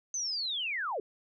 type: linear sweep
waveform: sine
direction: down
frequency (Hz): 6272 to 364.5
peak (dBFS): -31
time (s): 0.14-1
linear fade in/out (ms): 2
effects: none